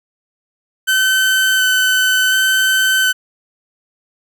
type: tone with vibrato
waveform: 30% pulse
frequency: 1524 Hz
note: G6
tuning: 49 cents flat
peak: -9 dBFS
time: 0.87-3.13 s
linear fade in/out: 20 ms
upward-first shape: square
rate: 0.69 Hz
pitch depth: 9 cents each way
effects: none